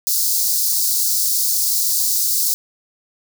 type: high-pass noise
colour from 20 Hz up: white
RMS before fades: -18 dBFS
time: 0.07-2.54 s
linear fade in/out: 0 ms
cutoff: 4300 Hz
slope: 48 dB/octave
effects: none